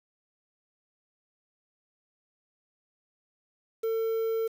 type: tone with quantisation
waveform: triangle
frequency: 450 Hz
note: A4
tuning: 39 cents sharp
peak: -24 dBFS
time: 3.83-4.48 s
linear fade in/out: 10 ms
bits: 8
effects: none